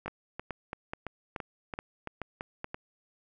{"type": "two click trains", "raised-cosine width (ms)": 0.5, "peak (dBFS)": [-21, -20], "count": [9, 7], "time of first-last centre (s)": [[0.06, 2.745], [0.08, 2.644]], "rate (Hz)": [2.98, 2.34], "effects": []}